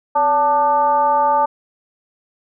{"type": "tone with frequency modulation", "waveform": "sine", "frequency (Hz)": 882, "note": "A5", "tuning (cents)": 4, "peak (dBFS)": -12, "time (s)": [0.15, 1.46], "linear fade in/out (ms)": 10, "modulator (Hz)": 311, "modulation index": 0.78, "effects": []}